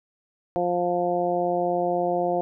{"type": "harmonic tone", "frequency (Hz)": 176.1, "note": "F3", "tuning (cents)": 15, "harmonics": [1, 2, 3, 4, 5], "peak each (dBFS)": [-33, -27, -26, -25, -36], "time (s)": [0.56, 2.41], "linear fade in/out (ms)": 0, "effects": []}